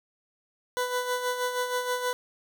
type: tone with tremolo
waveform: 20% pulse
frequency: 496.9 Hz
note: B4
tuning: 11 cents sharp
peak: -20 dBFS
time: 0.77-2.13 s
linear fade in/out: 0 ms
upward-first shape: sine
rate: 6.3 Hz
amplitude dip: 55%
effects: none